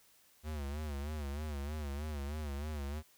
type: tone with vibrato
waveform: square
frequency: 73.42 Hz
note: D2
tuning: in tune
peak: -38 dBFS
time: 0.43-3.03 s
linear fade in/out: 50 ms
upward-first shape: sine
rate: 3.2 Hz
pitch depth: 98 cents each way
effects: white hiss -66 dBFS RMS until 3.17 s